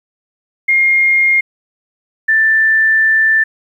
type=tone pair in turn; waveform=sine; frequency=2130 / 1770.5 Hz; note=C7 / A6; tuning=+30 / +10 cents; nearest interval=minor third; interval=320 cents; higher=first; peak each=-8 dBFS; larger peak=neither; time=0.68-1.41 / 2.28-3.44 s; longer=second; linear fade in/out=10 ms; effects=8-bit